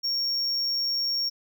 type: tone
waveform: triangle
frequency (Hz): 5530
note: F8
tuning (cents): -18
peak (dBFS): -23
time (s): 0.03-1.3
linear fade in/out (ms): 20
effects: none